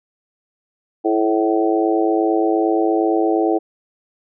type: harmonic tone with a mistuned harmonic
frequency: 108.6 Hz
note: A2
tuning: 22 cents flat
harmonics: 3 / 4 / 5 / 6 / 7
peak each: -17 / -20 / -25 / -25 / -22 dBFS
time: 1.04-3.59 s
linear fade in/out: 20 ms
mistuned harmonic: 3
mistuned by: +32 cents
effects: none